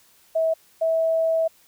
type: tone pair in turn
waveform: sine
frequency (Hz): 647 / 650.7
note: E5 / E5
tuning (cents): -32 / -23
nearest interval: unison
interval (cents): 9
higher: second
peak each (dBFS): -18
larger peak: neither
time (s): 0.35-0.54 / 0.81-1.48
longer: second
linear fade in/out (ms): 10
effects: white hiss -57 dBFS RMS until 1.67 s